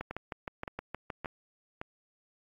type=two click trains; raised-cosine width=0.5 ms; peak=-21 / -22 dBFS; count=9 / 4; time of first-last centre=0.01-1.258 / 0.11-1.815 s; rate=6.41 / 1.76 Hz; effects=AAC 48 kbps